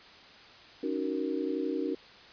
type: chord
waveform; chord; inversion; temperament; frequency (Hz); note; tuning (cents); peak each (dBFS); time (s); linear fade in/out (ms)
sine; D# minor seventh; third; just; 280 / 311.1 / 373.4 / 466.7; C#4 / D#4 / F#4 / A#4; +18 / 0 / +16 / +2; -34 / -34 / -35 / -36; 0.83-1.95; 5
effects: white hiss -52 dBFS RMS until 2.32 s + resampled to 11025 Hz